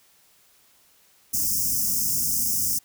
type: band-stop noise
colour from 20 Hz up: white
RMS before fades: -24 dBFS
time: 1.33-2.79 s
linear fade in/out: 10 ms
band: 280 to 5100 Hz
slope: 96 dB/octave
effects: white hiss -59 dBFS RMS until 2.84 s